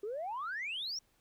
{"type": "exponential sweep", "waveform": "sine", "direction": "up", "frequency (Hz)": [392, 5760], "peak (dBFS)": -35, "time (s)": [0.03, 0.99], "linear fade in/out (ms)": 5, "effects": ["tanh soft clip ceiling -32 dBFS", "pink hiss -72 dBFS RMS until 1.2 s"]}